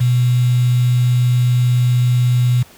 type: tone with quantisation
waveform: sine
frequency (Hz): 123.47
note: B2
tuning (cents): 0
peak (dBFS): -10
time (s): 0-2.63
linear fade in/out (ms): 10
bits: 5
effects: pink hiss -44 dBFS RMS until 2.77 s + high-pass 80 Hz 12 dB/octave